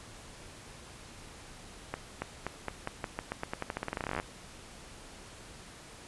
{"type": "accelerating click train", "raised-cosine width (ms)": 0.5, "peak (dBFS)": -18, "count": 28, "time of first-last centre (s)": [1.94, 4.199], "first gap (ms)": 280, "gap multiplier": 0.88, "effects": ["pink hiss -50 dBFS RMS until 6.07 s", "resampled to 24000 Hz"]}